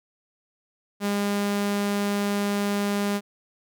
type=tone; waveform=sawtooth; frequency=202.9 Hz; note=G#3; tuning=40 cents flat; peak=-19 dBFS; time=1-3.21 s; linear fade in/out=50 ms; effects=none